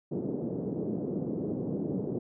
pink band-pass noise, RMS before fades -33 dBFS, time 0.11-2.19 s, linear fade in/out 10 ms, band 150 to 450 Hz, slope 24 dB/octave, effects none

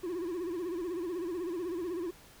triangle tone with vibrato, 349.2 Hz, F4, in tune, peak -31 dBFS, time 0.03-2.11 s, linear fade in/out 10 ms, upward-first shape sine, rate 16 Hz, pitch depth 120 cents each way, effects pink hiss -56 dBFS RMS until 2.4 s

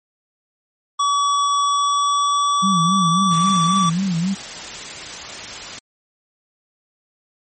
square tone with pitch glide, 1139 to 1154.9 Hz, C#6 to D6, +47 to -29 cents, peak -16 dBFS, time 0.99-3.9 s, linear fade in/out 10 ms, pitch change +24 cents, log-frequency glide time 1.63-3.37 s
sine tone with vibrato, 179.7 Hz, F3, 50 cents sharp, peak -17 dBFS, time 2.62-4.35 s, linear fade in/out 20 ms, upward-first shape sine, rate 3.7 Hz, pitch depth 160 cents each way
white noise, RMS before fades -31 dBFS, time 3.31-5.79 s, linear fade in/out 5 ms
effects MP3 32 kbps

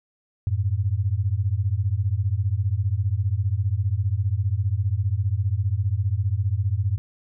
sine beating tone pair, 91.6 / 106.6 Hz, F#2 / G#2, -17 / +46 cents, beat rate 15 Hz, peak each -23 dBFS, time 0.47-6.98 s, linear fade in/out 0 ms, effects none

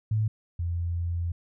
sine tone pair in turn, 108.4 / 85.67 Hz, A2 / F2, -25 / -33 cents, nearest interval major third, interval 408 cents, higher first, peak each -22 / -26 dBFS, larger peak first, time 0.11-0.28 / 0.59-1.32 s, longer second, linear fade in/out 5 ms, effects none

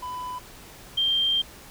triangle / sine tone pair in turn, 999 / 3172 Hz, B5 / G7, +20 / +20 cents, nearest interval octave + minor sixth, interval 2000 cents, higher second, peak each -29 / -20 dBFS, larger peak second, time 0.02-0.39 / 0.97-1.42 s, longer second, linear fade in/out 10 ms, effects pink hiss -46 dBFS RMS until 1.7 s

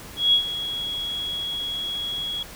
sine tone with ADSR envelope, 3329 Hz, G#7, 3 cents sharp, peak -13 dBFS, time 0.16-2.43 s, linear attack 170 ms, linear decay 93 ms, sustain -13 dB, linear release 4 ms, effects pink hiss -41 dBFS RMS until 2.55 s

